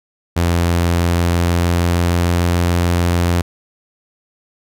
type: tone with pitch glide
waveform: sawtooth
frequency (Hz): 85.7 to 86.9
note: F2 to F2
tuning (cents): -32 to -8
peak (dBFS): -9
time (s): 0.36-3.42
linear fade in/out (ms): 10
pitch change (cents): +24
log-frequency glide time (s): 0.51-2.45
effects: none